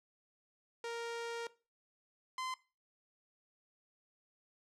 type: tone pair in turn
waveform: sawtooth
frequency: 466.2 / 1032.2 Hz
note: A#4 / C6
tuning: 0 / -24 cents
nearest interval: octave + major second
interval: 1376 cents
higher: second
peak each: -35 / -34 dBFS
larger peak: second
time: 0.84-1.47 / 2.38-2.54 s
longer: first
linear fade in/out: 2 ms
effects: noise-tail reverb RT60 0.3 s tail -18 dB re dry + low-pass 7000 Hz 12 dB/octave